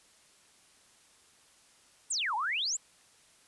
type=exponential two-way sweep; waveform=sine; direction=down then up; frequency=8870 to 818 to 7910 Hz; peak=-29 dBFS; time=2.1-2.77 s; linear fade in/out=10 ms; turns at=2.35 s; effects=white hiss -62 dBFS RMS until 3.47 s + resampled to 24000 Hz